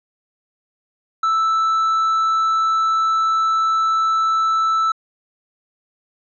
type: tone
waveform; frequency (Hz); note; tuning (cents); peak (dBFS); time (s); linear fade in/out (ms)
triangle; 1318.5; E6; 0; -13; 1.23-4.92; 5
effects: resampled to 16000 Hz